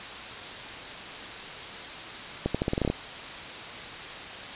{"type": "accelerating click train", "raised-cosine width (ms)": 2, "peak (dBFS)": -12, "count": 10, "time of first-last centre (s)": [2.46, 2.901], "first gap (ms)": 86, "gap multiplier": 0.85, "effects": ["white hiss -38 dBFS RMS until 4.55 s", "resampled to 8000 Hz"]}